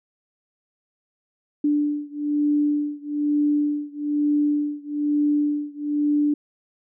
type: beating tone pair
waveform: sine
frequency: 293.7 / 294.8 Hz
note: D4 / D4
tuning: 0 / +7 cents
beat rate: 1.1 Hz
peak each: -22 / -23 dBFS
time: 1.64-6.34 s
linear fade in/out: 5 ms
effects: none